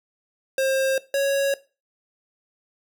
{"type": "tone pair in turn", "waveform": "square", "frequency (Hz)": [533, 553.7], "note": ["C5", "C#5"], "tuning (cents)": [32, -2], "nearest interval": "minor second", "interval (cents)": 66, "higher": "second", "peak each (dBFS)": -20, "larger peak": "neither", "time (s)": [[0.58, 0.98], [1.14, 1.54]], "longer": "neither", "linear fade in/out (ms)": 2, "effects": ["noise-tail reverb RT60 0.3 s tail -18 dB re dry"]}